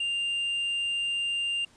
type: tone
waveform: triangle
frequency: 2794 Hz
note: F7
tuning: in tune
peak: -25 dBFS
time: 0-1.65 s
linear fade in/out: 5 ms
effects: pink hiss -59 dBFS RMS until 1.76 s + resampled to 22050 Hz